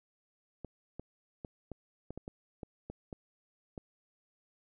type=clicks; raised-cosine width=2 ms; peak=-28 dBFS; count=11; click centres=0.647 / 0.996 / 1.448 / 1.717 / 2.106 / 2.176 / 2.279 / 2.632 / 2.9 / 3.128 / 3.778 s; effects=none